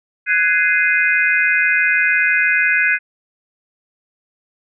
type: chord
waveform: sine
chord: Ab dominant seventh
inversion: third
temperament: just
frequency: 1495.1 / 1661.2 / 2077 / 2492 Hz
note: Gb6 / Ab6 / C7 / Eb7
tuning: +18 / 0 / -13 / +2 cents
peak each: -18 dBFS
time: 0.26-2.99 s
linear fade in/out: 50 ms
effects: none